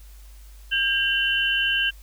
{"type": "tone cluster", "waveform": "sine", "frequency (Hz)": [1602, 2753, 3039], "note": ["G6", "F7", "F#7"], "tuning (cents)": [37, -25, 46], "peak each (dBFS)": -24, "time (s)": [0.71, 1.91], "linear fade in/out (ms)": 20, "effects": ["added 50 Hz sine -42 dBFS peak until 2.02 s", "white hiss -55 dBFS RMS until 2.02 s"]}